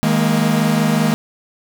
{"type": "chord", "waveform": "45% pulse", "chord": "D# suspended fourth", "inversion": "none", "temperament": "equal with one note detuned", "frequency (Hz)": [158.28, 207.7, 233.1], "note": ["D#3", "G#3", "A#3"], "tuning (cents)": [30, 0, 0], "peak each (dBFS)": -18, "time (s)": [0.03, 1.14], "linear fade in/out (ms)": 0, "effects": []}